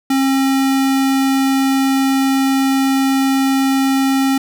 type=tone; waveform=square; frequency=269.2 Hz; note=C4; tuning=49 cents sharp; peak=-13 dBFS; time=0.1-4.38 s; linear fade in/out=5 ms; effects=none